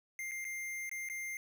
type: tone with dropouts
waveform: square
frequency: 2100 Hz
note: C7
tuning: 6 cents sharp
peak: -39 dBFS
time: 0.19-1.37 s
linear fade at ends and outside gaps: 1 ms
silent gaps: 0.312-0.317 / 0.444-0.45 / 0.894-0.914 / 1.088-1.098 s
effects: none